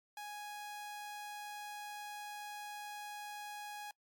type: tone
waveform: sawtooth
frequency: 830.6 Hz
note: G#5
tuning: in tune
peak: -40 dBFS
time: 0.17-3.91 s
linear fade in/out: 2 ms
effects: noise-tail reverb RT60 0.1 s tail -23 dB re dry + MP3 96 kbps